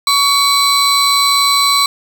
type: tone pair together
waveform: 35% pulse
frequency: 1125 / 4018 Hz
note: C#6 / B7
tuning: +25 / +29 cents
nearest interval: octave + minor seventh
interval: 2204 cents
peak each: -11 dBFS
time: 0.07-1.86 s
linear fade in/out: 2 ms
effects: 7-bit